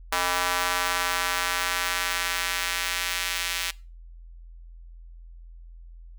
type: tone with high-pass filter sweep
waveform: square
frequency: 89.6 Hz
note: F2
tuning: 45 cents sharp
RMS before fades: -27 dBFS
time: 0.12-3.71 s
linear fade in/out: 5 ms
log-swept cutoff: 1000 to 2400 Hz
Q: 1.1
effects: noise-tail reverb RT60 0.3 s tail -21 dB re dry + added 42 Hz sine -42 dBFS peak until 6.18 s